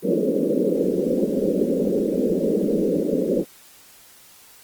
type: band-pass noise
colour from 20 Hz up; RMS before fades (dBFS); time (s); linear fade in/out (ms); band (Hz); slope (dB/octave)
white; -21; 0.02-3.45; 50; 170 to 550; 96
effects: white hiss -49 dBFS RMS until 4.63 s + Opus 24 kbps